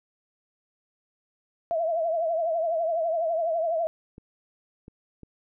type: tone with vibrato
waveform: sine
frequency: 660 Hz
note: E5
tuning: 2 cents sharp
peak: -23 dBFS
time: 1.71-3.87 s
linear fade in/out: 0 ms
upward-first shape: triangle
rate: 12 Hz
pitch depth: 100 cents each way
type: clicks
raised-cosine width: 3 ms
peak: -31 dBFS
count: 3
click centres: 4.181 / 4.881 / 5.233 s
effects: none